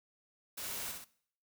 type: noise with echo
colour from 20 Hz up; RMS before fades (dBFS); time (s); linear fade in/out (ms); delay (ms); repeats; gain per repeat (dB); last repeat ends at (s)
white; -42; 0.57-0.92; 10; 63; 2; -4; 1.046
effects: noise-tail reverb RT60 0.6 s tail -20 dB re dry